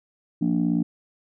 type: chord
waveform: sine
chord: Bb major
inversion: second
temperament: just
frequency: 174.81 / 233.1 / 291.4 Hz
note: F3 / Bb3 / D4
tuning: +2 / 0 / -13 cents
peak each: -23 dBFS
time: 0.41-0.83 s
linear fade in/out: 10 ms
effects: tanh soft clip ceiling -13 dBFS